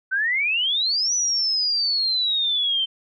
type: exponential two-way sweep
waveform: sine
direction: up then down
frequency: 1502 to 5980 to 3094 Hz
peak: -19 dBFS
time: 0.11-2.86 s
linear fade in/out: 20 ms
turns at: 1.14 s
effects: none